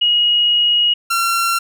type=tone pair in turn; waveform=sine / sawtooth; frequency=2891 / 1365.2 Hz; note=F#7 / F6; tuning=-41 / -40 cents; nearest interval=octave + minor second; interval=1299 cents; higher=first; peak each=-11 dBFS; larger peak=neither; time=0.01-0.94 / 1.1-1.59 s; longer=first; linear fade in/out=10 ms; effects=none